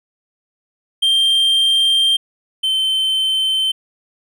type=tone pair in turn; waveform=triangle; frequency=3171 / 3088 Hz; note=G7 / G7; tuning=+19 / -27 cents; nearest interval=unison; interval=46 cents; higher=first; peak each=-10 / -13 dBFS; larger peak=first; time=1.02-2.17 / 2.63-3.72 s; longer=first; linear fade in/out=10 ms; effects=none

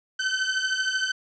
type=beating tone pair; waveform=sawtooth; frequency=1522 / 1535 Hz; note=F#6 / G6; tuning=+48 / -37 cents; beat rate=13 Hz; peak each=-23 dBFS; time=0.19-1.12 s; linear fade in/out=10 ms; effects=resampled to 16000 Hz + 9-bit

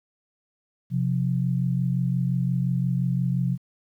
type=tone pair together; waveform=sine; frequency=130.81 / 176.54 Hz; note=C3 / F3; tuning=0 / +19 cents; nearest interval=perfect fourth; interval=519 cents; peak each=-23 / -25 dBFS; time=0.9-3.58 s; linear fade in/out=50 ms; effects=10-bit

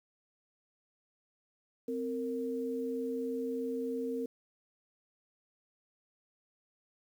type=tone pair together; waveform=sine; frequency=259.1 / 461.6 Hz; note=C4 / A#4; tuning=-17 / -17 cents; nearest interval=minor seventh; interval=1000 cents; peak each=-36 / -35 dBFS; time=1.88-4.26 s; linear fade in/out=5 ms; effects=10-bit

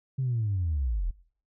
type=linear sweep; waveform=sine; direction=down; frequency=136 to 36.71 Hz; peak=-24 dBFS; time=0.18-1.11 s; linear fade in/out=10 ms; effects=noise-tail reverb RT60 0.5 s tail -21 dB re dry + tanh soft clip ceiling -21 dBFS

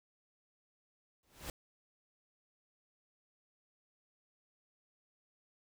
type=noise with exponential growth; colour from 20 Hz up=pink; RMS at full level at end=-40 dBFS; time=1.23-1.5 s; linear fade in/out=1 ms; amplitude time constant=57 ms; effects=none

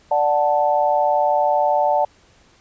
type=chord; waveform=sine; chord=D major; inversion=none; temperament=equal; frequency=587.3 / 740 / 880 Hz; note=D5 / F#5 / A5; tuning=0 / 0 / 0 cents; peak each=-19 dBFS; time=0.11-2.05 s; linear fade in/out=5 ms; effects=pink hiss -54 dBFS RMS until 2.6 s + resampled to 16000 Hz

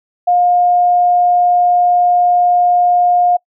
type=tone; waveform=sine; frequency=711 Hz; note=F5; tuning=31 cents sharp; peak=-8 dBFS; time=0.27-3.37 s; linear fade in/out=10 ms; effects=noise-tail reverb RT60 0.1 s tail -26 dB re dry

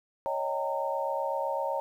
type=chord; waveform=sine; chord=Eb dominant seventh; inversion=third; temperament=equal with one note detuned; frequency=554.4 / 622.3 / 784 / 916.8 Hz; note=Db5 / Eb5 / G5 / Bb5; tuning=0 / 0 / 0 / -29 cents; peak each=-32 / -35 / -37 / -32 dBFS; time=0.26-1.8 s; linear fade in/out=0 ms; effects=10-bit

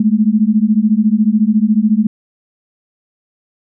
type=beating tone pair; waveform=sine; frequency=207.7 / 221.7 Hz; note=G#3 / A3; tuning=0 / +13 cents; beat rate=14 Hz; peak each=-12 dBFS; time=0-2.07 s; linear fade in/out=5 ms; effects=none

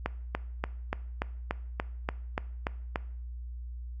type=click train; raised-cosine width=0.5 ms; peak=-14 dBFS; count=11; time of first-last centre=0.06-2.959 s; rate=3.45 Hz; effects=noise-tail reverb RT60 0.6 s tail -20 dB re dry + added 60 Hz sine -37 dBFS peak until 4 s

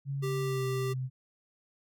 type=tone with pitch glide; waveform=sine; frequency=138.59 to 129.31 Hz; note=C#3 to C3; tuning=0 to -20 cents; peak=-31 dBFS; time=0.05-1.1 s; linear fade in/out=50 ms; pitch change=-120 cents; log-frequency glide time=0.42-0.67 s
type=tone; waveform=square; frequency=392.3 Hz; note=G4; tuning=1 cent sharp; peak=-33 dBFS; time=0.22-0.94 s; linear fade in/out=20 ms
effects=none

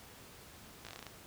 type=slowing click train; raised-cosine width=0.2 ms; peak=-28 dBFS; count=9; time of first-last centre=0.85-1.067 s; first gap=17 ms; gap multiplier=1.13; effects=pink hiss -54 dBFS RMS until 1.26 s + high-pass 60 Hz 12 dB/octave

